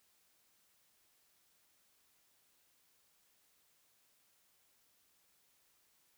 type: silence
effects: white hiss -73 dBFS RMS until 6.17 s